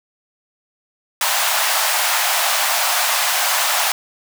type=high-pass noise; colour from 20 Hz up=pink; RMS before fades=-18 dBFS; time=1.21-3.92 s; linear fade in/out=2 ms; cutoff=650 Hz; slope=48 dB/octave; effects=none